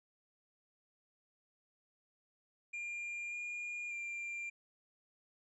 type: tone with pitch steps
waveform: triangle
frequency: 2400 / 2423 / 2380 Hz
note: D7 / D#7 / D7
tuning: +37 / -47 / +22 cents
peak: -38 dBFS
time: 2.73-4.5 s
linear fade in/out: 10 ms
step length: 590 ms
effects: resampled to 22050 Hz